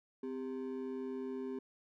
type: ring-modulated tone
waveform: triangle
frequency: 327.9 Hz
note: E4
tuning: 9 cents flat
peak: -33 dBFS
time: 0.23-1.59 s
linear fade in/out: 5 ms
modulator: 69.9 Hz
effects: none